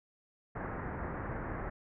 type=low-pass noise; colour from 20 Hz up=pink; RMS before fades=-39 dBFS; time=0.55-1.7 s; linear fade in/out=10 ms; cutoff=1900 Hz; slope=48 dB/octave; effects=none